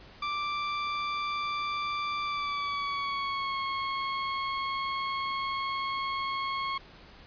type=tone with pitch glide; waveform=sawtooth; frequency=1174.7 to 1089.7 Hz; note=D6 to C#6; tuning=0 to -30 cents; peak=-26 dBFS; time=0.22-6.78 s; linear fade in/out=5 ms; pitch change=-130 cents; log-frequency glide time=2.23-3.59 s; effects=pink hiss -52 dBFS RMS until 7.26 s + resampled to 11025 Hz